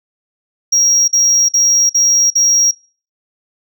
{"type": "tone bursts", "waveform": "sine", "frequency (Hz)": 5640, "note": "F8", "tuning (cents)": 16, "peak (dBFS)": -6, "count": 5, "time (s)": [0.72, 2.712], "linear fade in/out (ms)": 10, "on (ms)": 360, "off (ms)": 48, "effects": ["noise-tail reverb RT60 0.4 s tail -22 dB re dry", "tanh soft clip ceiling -7 dBFS"]}